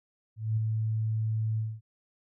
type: tone with ADSR envelope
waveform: sine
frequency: 110 Hz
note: A2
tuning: in tune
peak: -23 dBFS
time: 0.36-1.81 s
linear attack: 210 ms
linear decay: 12 ms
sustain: -3 dB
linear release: 230 ms
effects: none